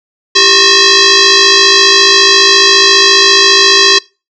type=tone with frequency modulation; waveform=sine; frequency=394.3 Hz; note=G4; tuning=10 cents sharp; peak=-3 dBFS; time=0.35-3.99 s; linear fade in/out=10 ms; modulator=734 Hz; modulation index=7.3; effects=noise-tail reverb RT60 0.3 s tail -25 dB re dry